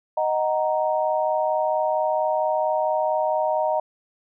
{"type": "chord", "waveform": "sine", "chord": "D# minor", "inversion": "none", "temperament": "just", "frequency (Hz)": [622.3, 746.7, 933.4], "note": ["D#5", "F#5", "A#5"], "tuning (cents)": [0, 16, 2], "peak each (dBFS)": [-22, -26, -25], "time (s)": [0.17, 3.8], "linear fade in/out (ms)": 5, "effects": []}